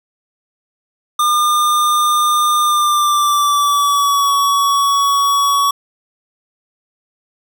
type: tone with pitch glide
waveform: square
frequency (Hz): 1206 to 1125.2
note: D6 to C#6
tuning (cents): +46 to +26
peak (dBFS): -12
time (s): 1.19-5.71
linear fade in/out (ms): 5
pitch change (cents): -120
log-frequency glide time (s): 2.62-4.3
effects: none